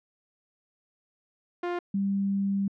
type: tone pair in turn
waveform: sawtooth / sine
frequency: 351.3 / 197.53 Hz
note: F4 / G3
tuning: +10 / +13 cents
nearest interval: minor seventh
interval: 997 cents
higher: first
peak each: -24 dBFS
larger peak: neither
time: 1.63-1.79 / 1.94-2.68 s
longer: second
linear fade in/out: 5 ms
effects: low-pass 2000 Hz 12 dB/octave

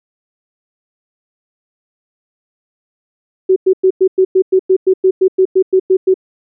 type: tone bursts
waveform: sine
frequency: 376.5 Hz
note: F#4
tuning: 30 cents sharp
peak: -6 dBFS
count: 16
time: 3.49-6.142 s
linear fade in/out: 10 ms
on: 72 ms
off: 100 ms
effects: none

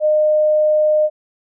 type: tone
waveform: sine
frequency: 611 Hz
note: D#5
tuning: 32 cents flat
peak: -11 dBFS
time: 0-1.1 s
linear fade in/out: 50 ms
effects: none

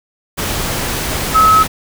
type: tone in noise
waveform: sine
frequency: 1288 Hz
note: E6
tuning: 41 cents flat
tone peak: -6 dBFS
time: 1.34-1.64 s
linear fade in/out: 20 ms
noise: pink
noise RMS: -19 dBFS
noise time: 0.37-1.68 s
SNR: +10 dB
effects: none

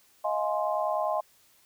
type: chord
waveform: sine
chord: F minor seventh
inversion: third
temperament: just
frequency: 628.6 / 698.5 / 838.1 / 1047.7 Hz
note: Eb5 / F5 / Ab5 / C6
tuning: +18 / 0 / +16 / +2 cents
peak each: -29 / -32 / -32 / -32 dBFS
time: 0.24-1.21 s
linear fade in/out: 10 ms
effects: white hiss -62 dBFS RMS until 1.65 s

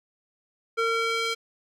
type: tone with band-pass filter sweep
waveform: square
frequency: 456.5 Hz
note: A#4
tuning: 36 cents flat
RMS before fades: -26 dBFS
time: 0.77-1.35 s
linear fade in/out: 20 ms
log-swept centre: 1400 to 3300 Hz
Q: 1
effects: none

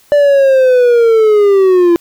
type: linear sweep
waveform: triangle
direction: down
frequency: 587.3 to 337.9 Hz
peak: -3 dBFS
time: 0.12-1.96 s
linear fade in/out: 0 ms
effects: white hiss -48 dBFS RMS until 2 s

